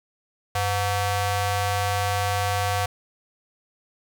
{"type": "ring-modulated tone", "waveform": "sawtooth", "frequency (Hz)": 410, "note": "G#4", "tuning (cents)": -22, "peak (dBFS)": -15, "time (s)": [0.55, 2.86], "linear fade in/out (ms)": 5, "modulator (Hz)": 315, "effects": []}